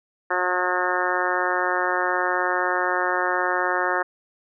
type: harmonic tone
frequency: 180.8 Hz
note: F#3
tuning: 40 cents flat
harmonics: 2 / 3 / 4 / 5 / 6 / 7 / 8 / 9 / 10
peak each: -29 / -29 / -29 / -29 / -29 / -29 / -29 / -29 / -29 dBFS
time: 0.3-4.03 s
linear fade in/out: 10 ms
effects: none